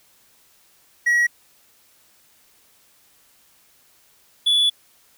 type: tone pair in turn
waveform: triangle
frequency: 1914 / 3434 Hz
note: A#6 / A7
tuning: +45 / -43 cents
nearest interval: minor seventh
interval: 1012 cents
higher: second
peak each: -13 dBFS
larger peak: neither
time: 1.06-1.27 / 4.46-4.7 s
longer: second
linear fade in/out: 10 ms
effects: white hiss -57 dBFS RMS until 5.17 s